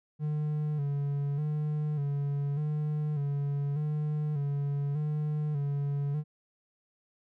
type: tone with vibrato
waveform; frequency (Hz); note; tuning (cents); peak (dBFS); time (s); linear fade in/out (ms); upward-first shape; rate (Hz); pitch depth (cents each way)
triangle; 146.4; D3; -5; -26; 0.19-6.24; 50; square; 0.84; 52
effects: none